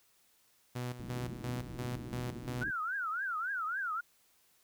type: tone with tremolo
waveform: sawtooth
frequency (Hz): 123.47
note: B2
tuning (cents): 0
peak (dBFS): -32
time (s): 0.75-2.64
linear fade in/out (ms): 10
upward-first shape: square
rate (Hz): 2.9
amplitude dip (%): 70
type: low-pass noise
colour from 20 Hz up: white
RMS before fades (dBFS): -45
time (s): 0.99-2.71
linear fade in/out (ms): 10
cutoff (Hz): 360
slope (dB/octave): 48
type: tone with vibrato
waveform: sine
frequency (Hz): 1425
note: F6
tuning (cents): +34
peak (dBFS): -33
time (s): 2.61-4.01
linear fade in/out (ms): 10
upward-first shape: triangle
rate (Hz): 3.6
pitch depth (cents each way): 270
effects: white hiss -69 dBFS RMS until 4.63 s